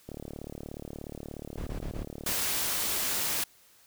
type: click train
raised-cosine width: 2 ms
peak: -26 dBFS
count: 83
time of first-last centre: 0.09-2.318 s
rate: 36.8 Hz
type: noise bursts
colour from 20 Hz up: brown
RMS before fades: -36 dBFS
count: 4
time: 1.57-2.038 s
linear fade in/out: 10 ms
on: 99 ms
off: 24 ms
type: noise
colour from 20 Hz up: white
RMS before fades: -30 dBFS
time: 2.26-3.44 s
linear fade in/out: 5 ms
effects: white hiss -60 dBFS RMS until 3.86 s